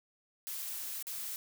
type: noise with dropouts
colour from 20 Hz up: blue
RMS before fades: -40 dBFS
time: 0.47-1.36 s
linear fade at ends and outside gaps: 0 ms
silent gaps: 1.026-1.069 s
effects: none